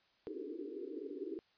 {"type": "band-pass noise", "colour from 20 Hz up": "pink", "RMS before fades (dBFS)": -44, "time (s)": [0.27, 1.39], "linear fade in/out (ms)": 0, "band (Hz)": [280, 450], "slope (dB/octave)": 96, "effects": ["white hiss -72 dBFS RMS until 1.57 s", "resampled to 11025 Hz"]}